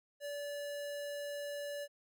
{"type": "tone", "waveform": "square", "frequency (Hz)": 577, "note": "D5", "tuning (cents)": -31, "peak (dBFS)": -40, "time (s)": [0.2, 1.88], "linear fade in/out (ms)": 50, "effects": []}